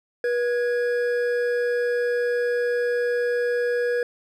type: tone pair together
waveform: triangle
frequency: 484 / 1661.2 Hz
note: B4 / G#6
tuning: -35 / 0 cents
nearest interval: octave + major sixth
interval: 2135 cents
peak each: -19 / -28 dBFS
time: 0.24-4.03 s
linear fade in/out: 2 ms
effects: none